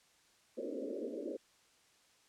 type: band-pass noise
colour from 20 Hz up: white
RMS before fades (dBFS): -41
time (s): 0.57-1.37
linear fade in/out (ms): 10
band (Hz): 230 to 570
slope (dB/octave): 96
effects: white hiss -68 dBFS RMS until 2.28 s + low-pass 8000 Hz 12 dB/octave